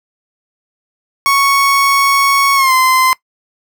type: tone with pitch glide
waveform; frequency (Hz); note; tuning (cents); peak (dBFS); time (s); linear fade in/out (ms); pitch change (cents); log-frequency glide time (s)
30% pulse; 1108.7 to 1034.5; C#6 to C6; 0 to -20; -6; 1.26-3.13; 0; -120; 2.55-2.73
effects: noise-tail reverb RT60 0.1 s tail -21 dB re dry